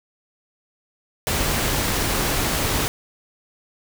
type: noise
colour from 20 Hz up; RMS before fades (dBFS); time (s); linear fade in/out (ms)
pink; -22; 1.27-2.88; 0
effects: none